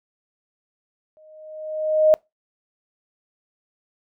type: tone with exponential growth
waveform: sine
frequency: 621 Hz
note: D#5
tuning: 3 cents flat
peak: -9 dBFS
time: 1.17-2.14 s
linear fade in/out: 0 ms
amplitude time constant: 210 ms
effects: noise-tail reverb RT60 0.2 s tail -26 dB re dry